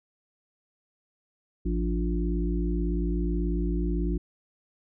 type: harmonic tone with a mistuned harmonic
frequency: 58.27 Hz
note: A#1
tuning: in tune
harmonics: 1 / 3 / 5 / 6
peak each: -26 / -31 / -33 / -34 dBFS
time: 1.65-4.18 s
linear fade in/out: 10 ms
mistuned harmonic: 1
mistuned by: -140 cents
effects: none